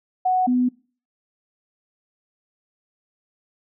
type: tone pair in turn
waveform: sine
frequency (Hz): 740 / 249.4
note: F#5 / B3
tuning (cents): 0 / +17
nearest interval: octave + perfect fifth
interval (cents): 1883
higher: first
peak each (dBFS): -16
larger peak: neither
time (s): 0.25-0.47 / 0.47-0.69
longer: neither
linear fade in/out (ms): 10
effects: noise-tail reverb RT60 0.4 s tail -23 dB re dry